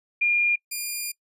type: tone pair in turn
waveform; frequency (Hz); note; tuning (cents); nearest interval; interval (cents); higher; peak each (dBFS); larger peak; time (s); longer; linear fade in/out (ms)
sine / 5% pulse; 2412 / 2412; D7 / D7; +46 / +46; unison; 0; neither; -18; neither; 0.21-0.56 / 0.71-1.12; second; 10
effects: noise-tail reverb RT60 0.1 s tail -24 dB re dry + resampled to 32000 Hz